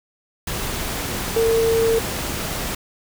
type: tone in noise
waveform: sine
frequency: 454.1 Hz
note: A#4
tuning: 45 cents flat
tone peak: -15 dBFS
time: 1.36-1.99 s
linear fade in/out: 5 ms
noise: pink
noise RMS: -26 dBFS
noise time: 0.47-2.75 s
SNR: +8 dB
effects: none